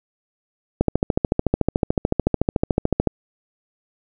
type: click train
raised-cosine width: 2 ms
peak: -3 dBFS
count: 32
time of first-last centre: 0.81-3.073 s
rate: 13.7 Hz
effects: none

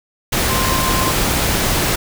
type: tone in noise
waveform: sine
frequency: 1046.5 Hz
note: C6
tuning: in tune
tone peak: -21 dBFS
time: 0.49-1.11 s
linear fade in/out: 10 ms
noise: pink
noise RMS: -17 dBFS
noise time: 0.32-1.96 s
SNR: -7 dB
effects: none

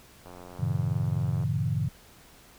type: click train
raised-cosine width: 1 ms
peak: -31 dBFS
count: 106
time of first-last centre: 0.26-1.436 s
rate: 89.3 Hz
type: chord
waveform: sine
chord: G diminished seventh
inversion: none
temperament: equal with one note detuned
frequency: 98 / 116.54 / 140.93 / 164.81 Hz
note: G2 / Bb2 / Db3 / Fb3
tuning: 0 / 0 / +29 / 0 cents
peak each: -31 / -30 / -29 / -32 dBFS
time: 0.59-1.89 s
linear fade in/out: 10 ms
effects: pink hiss -54 dBFS RMS until 2.58 s

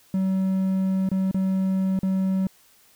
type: tone with dropouts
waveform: triangle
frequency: 190 Hz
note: F#3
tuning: 46 cents sharp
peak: -18 dBFS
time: 0.14-2.47 s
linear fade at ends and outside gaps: 2 ms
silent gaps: 1.09-1.115 / 1.313-1.344 / 1.991-2.031 s
effects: white hiss -57 dBFS RMS until 2.95 s

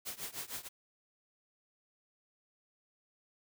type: noise with tremolo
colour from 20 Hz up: white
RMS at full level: -39 dBFS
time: 0.05-0.69 s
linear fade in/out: 20 ms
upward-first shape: triangle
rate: 6.5 Hz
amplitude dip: 95%
effects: none

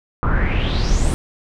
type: noise with low-pass filter sweep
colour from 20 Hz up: brown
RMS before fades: -17 dBFS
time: 0.23-1.14 s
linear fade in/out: 0 ms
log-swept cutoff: 1200 to 9800 Hz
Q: 5.8
effects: none

